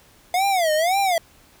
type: tone with vibrato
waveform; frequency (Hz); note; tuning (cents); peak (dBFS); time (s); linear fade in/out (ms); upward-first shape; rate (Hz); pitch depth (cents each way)
square; 698.5; F5; 0; -18; 0.34-1.18; 2; sine; 1.9; 230
effects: pink hiss -53 dBFS RMS until 1.6 s